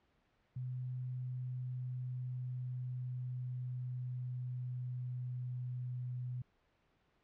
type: tone with pitch glide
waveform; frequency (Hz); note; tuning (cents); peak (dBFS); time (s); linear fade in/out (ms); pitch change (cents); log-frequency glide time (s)
sine; 126.4 to 124.52; B2 to B2; +41 to +15; -38; 0.56-6.42; 5; -26; 0.98-6.13
effects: pink hiss -75 dBFS RMS until 7.23 s + low-pass 3000 Hz 12 dB/octave